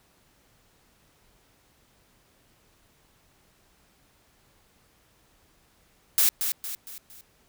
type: noise with echo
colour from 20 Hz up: blue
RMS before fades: -20 dBFS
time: 6.18-6.29 s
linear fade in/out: 0 ms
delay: 230 ms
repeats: 4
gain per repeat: -7 dB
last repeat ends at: 7.21 s
effects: pink hiss -63 dBFS RMS until 7.48 s